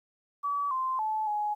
sine tone with pitch steps, 1144 / 1042 / 867 / 838 Hz, D6 / C6 / A5 / G#5, -46 / -7 / -26 / +15 cents, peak -27 dBFS, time 0.43-1.55 s, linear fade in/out 20 ms, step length 280 ms, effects 11-bit

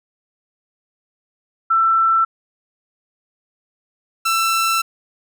sine / sawtooth tone pair in turn, 1336 / 1336 Hz, E6 / E6, +23 / +23 cents, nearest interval unison, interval 0 cents, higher neither, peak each -12 dBFS, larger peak neither, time 1.7-2.25 / 4.25-4.82 s, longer second, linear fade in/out 10 ms, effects none

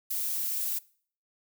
violet noise, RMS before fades -31 dBFS, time 0.1-0.79 s, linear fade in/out 10 ms, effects noise-tail reverb RT60 0.5 s tail -22 dB re dry

